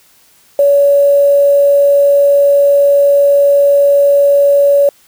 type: tone with quantisation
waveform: sine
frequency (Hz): 566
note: C#5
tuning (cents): +36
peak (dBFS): -5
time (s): 0.59-4.89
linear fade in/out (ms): 2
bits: 5
effects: white hiss -48 dBFS RMS until 5.07 s